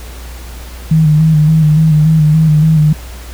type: tone with vibrato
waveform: sine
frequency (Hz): 155.56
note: D#3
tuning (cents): 0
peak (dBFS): -5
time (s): 0.91-2.93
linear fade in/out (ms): 5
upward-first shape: square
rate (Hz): 3.5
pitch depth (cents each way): 39
effects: added 60 Hz sine -26 dBFS peak until 3.33 s + pink hiss -34 dBFS RMS until 3.33 s